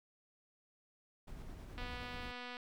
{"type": "noise with tremolo", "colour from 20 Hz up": "brown", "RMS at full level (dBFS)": -47, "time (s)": [1.27, 2.32], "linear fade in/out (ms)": 10, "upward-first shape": "sine", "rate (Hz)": 9.5, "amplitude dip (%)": 25}
{"type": "click train", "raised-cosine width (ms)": 0.3, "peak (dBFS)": -31, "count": 195, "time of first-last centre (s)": [1.78, 2.569], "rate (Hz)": 246}
{"effects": []}